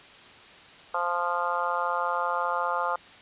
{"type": "harmonic tone", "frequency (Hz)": 174.61, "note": "F3", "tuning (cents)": 0, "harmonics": [3, 4, 5, 6, 7, 8], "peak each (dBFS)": [-33, -34, -31, -32, -30, -34], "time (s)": [0.94, 2.96], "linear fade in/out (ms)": 5, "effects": ["white hiss -49 dBFS RMS until 3.21 s", "resampled to 8000 Hz"]}